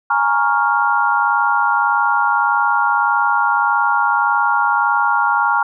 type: chord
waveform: sine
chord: Bb minor seventh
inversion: third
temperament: equal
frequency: 830.6 / 932.3 / 1108.7 / 1396.9 Hz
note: Ab5 / Bb5 / Db6 / F6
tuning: 0 / 0 / 0 / 0 cents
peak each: -19 / -18 / -20 / -17 dBFS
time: 0.1-5.63 s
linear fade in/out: 5 ms
effects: none